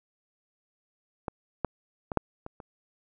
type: clicks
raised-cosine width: 1 ms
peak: -17 / -12 / -18 / -8 / -24 / -29 dBFS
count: 6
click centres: 1.282 / 1.647 / 2.118 / 2.173 / 2.464 / 2.602 s
effects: none